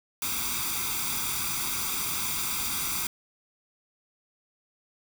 white noise with comb filter, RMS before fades -30 dBFS, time 0.22-3.07 s, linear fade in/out 2 ms, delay 0.84 ms, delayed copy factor +0.85, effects none

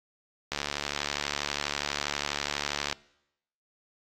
click train, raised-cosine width 0.2 ms, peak -12 dBFS, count 175, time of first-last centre 0.52-2.927 s, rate 72.3 Hz, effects noise-tail reverb RT60 0.8 s tail -22 dB re dry + AAC 48 kbps

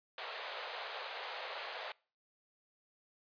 pink band-pass noise, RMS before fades -44 dBFS, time 0.18-1.92 s, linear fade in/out 2 ms, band 480 to 4400 Hz, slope 48 dB/octave, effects noise-tail reverb RT60 0.4 s tail -25 dB re dry + resampled to 11025 Hz

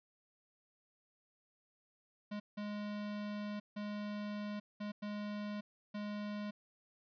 square tone bursts at uneven times, 207.7 Hz, G#3, in tune, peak -40 dBFS, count 6, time 2.31-2.4 / 2.57-3.6 / 3.76-4.6 / 4.8-4.92 / 5.02-5.61 / 5.94-6.51 s, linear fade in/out 10 ms, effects resampled to 11025 Hz

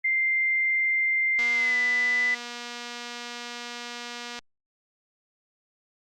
sine tone with pitch glide, 2093 to 1995 Hz, C7 to B6, 0 to +17 cents, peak -21 dBFS, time 0.04-2.35 s, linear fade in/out 10 ms, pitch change -83 cents, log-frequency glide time 1.53-1.76 s
click train, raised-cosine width 0.2 ms, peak -20 dBFS, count 721, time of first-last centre 1.39-4.39 s, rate 240 Hz
effects Opus 48 kbps

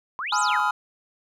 sine exponential two-way sweep, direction up then down, 987.8 to 8440 to 1128 Hz, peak -27 dBFS, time 0.19-0.6 s, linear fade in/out 0 ms, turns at 0.4 s
triangle chord, F half-diminished seventh, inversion first, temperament just, 838.1 / 1005.8 / 1257.2 / 1396.9 Hz, Ab5 / Cb6 / Eb6 / F6, +16 / +31 / +18 / 0 cents, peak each -24 dBFS, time 0.32-0.71 s, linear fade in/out 5 ms
effects none

